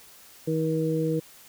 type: harmonic tone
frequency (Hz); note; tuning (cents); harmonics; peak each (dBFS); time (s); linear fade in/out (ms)
159.4; D#3; +42; 1 / 2 / 3; -27 / -28 / -27; 0.47-1.2; 10
effects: white hiss -51 dBFS RMS until 1.48 s